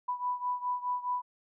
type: beating tone pair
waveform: sine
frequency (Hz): 987.8 / 992.6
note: B5 / B5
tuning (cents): 0 / +8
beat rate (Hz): 4.8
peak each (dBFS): -32 / -35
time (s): 0.08-1.22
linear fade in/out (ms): 10
effects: none